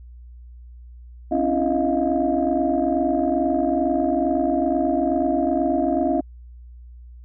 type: tone cluster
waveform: sine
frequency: 264.4 / 286.7 / 335 / 632 / 700 Hz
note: C4 / D4 / E4 / D#5 / F5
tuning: +18 / -42 / +28 / +27 / +4 cents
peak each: -24 dBFS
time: 1.31-6.21 s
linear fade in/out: 10 ms
effects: tanh soft clip ceiling -8 dBFS + added 60 Hz sine -39 dBFS peak until 7.24 s